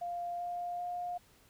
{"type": "tone with pitch steps", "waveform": "sine", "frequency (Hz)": [698.5, 703.8, 709.1], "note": ["F5", "F5", "F5"], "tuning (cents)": [0, 13, 26], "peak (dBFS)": -35, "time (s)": [0.01, 1.18], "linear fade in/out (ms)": 10, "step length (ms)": 390, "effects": ["pink hiss -64 dBFS RMS until 1.49 s"]}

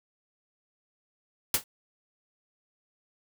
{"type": "noise with exponential decay", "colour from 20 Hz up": "white", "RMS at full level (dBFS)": -19, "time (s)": [1.54, 1.64], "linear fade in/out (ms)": 2, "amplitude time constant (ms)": 21, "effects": []}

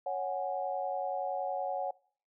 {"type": "chord", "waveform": "sine", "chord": "C# suspended fourth", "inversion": "none", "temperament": "equal", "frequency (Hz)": [554.4, 740, 830.6], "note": ["C#5", "F#5", "G#5"], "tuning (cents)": [0, 0, 0], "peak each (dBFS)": [-36, -34, -39], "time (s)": [0.06, 1.91], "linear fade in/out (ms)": 5, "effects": ["noise-tail reverb RT60 0.5 s tail -23 dB re dry"]}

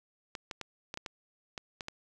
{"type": "clicks", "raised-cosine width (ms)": 0.2, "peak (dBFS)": -21, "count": 9, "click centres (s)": [0.352, 0.512, 0.613, 0.941, 0.974, 1.062, 1.578, 1.808, 1.884], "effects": []}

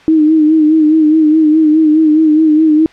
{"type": "tone with vibrato", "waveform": "sine", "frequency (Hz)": 311.1, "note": "D#4", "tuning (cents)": 0, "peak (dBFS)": -5, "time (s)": [0.08, 2.86], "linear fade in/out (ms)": 0, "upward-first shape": "sine", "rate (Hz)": 4.8, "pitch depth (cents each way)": 51, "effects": ["white hiss -41 dBFS RMS until 2.92 s", "low-pass 3000 Hz 12 dB/octave"]}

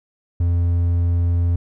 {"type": "tone", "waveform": "triangle", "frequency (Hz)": 86.3, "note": "F2", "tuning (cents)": -20, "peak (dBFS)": -13, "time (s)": [0.4, 1.56], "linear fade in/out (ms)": 5, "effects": []}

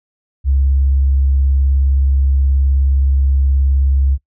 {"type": "tone with vibrato", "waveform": "sine", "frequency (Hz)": 68.1, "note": "C#2", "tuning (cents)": -30, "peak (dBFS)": -9, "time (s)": [0.44, 4.18], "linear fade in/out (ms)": 50, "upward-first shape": "sine", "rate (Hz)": 19, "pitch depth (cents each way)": 27, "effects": ["noise-tail reverb RT60 0.1 s tail -22 dB re dry", "tanh soft clip ceiling -5 dBFS"]}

